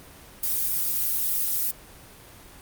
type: noise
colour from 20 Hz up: violet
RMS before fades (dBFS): -25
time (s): 0.43-1.71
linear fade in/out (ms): 5
effects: pink hiss -47 dBFS RMS until 2.61 s + Opus 24 kbps